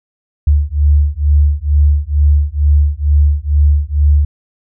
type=beating tone pair; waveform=sine; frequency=72.2 / 74.4 Hz; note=D2 / D2; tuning=-29 / +23 cents; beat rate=2.2 Hz; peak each=-11 dBFS; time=0.47-4.25 s; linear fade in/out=5 ms; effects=none